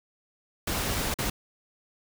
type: noise with dropouts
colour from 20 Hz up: pink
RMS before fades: -29 dBFS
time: 0.67-1.3 s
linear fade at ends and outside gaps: 5 ms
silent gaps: 1.142-1.186 s
effects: none